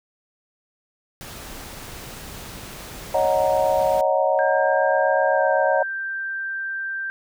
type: noise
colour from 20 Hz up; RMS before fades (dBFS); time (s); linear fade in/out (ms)
pink; -37; 1.21-4.01; 0
type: chord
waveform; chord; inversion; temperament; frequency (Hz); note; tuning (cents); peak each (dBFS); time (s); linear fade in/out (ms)
sine; D# minor seventh; third; equal; 554.4 / 622.3 / 740 / 932.3; C#5 / D#5 / F#5 / A#5; 0 / 0 / 0 / 0; -21 / -21 / -23 / -25; 3.14-5.83; 5
type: tone with pitch glide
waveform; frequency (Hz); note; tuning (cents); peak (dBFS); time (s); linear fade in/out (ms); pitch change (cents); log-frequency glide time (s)
sine; 1600 to 1572.5; G6 to G6; +35 to +5; -25; 4.39-7.1; 0; -30; 5.32-5.43
effects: none